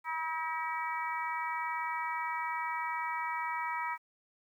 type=harmonic tone with a mistuned harmonic; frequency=320.3 Hz; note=E4; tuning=50 cents flat; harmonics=3 / 4 / 5 / 6 / 7; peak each=-35 / -39 / -48 / -41 / -41 dBFS; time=0.04-3.98 s; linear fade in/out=50 ms; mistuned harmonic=7; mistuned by=+32 cents; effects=11-bit